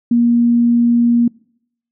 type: tone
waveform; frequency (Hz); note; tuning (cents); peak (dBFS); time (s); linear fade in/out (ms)
sine; 237; A#3; +29; -9; 0.11-1.28; 5
effects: noise-tail reverb RT60 0.7 s tail -25 dB re dry